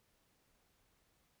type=silence; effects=pink hiss -75 dBFS RMS until 1.4 s